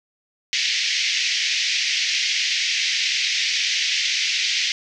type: band-pass noise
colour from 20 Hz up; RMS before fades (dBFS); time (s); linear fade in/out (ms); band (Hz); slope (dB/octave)
pink; -22; 0.53-4.72; 0; 2000 to 6100; 48
effects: none